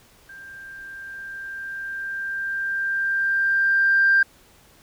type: tone with level ramp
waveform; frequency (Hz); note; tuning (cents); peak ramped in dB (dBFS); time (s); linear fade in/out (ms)
sine; 1585; G6; +19; -39 to -12; 0.29-4.23; 5
effects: tanh soft clip ceiling -9 dBFS + pink hiss -54 dBFS RMS until 4.82 s